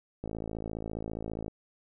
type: click train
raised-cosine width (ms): 2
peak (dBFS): -23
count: 69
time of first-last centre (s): 0.24-1.481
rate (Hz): 54.8
effects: none